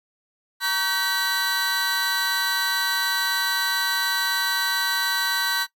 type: tone cluster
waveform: 45% pulse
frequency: 938 / 1131 / 1537 / 1923 / 3990 Hz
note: A#5 / C#6 / G6 / B6 / B7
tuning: +11 / +34 / -35 / -47 / +17 cents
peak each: -31 / -32 / -25 / -31 / -27 dBFS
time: 0.6-5.67 s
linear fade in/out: 50 ms
effects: noise-tail reverb RT60 0.1 s tail -18 dB re dry